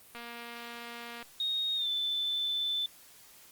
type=click train; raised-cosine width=0.3 ms; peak=-28 dBFS; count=255; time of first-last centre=0.15-1.226 s; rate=236 Hz
type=tone with pitch glide; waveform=sine; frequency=3729 to 3522 Hz; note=A#7 to A7; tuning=0 to +1 cents; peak=-29 dBFS; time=1.4-2.86 s; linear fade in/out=2 ms; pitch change=-99 cents; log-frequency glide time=1.76-1.88 s
effects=white hiss -56 dBFS RMS until 3.51 s + Opus 32 kbps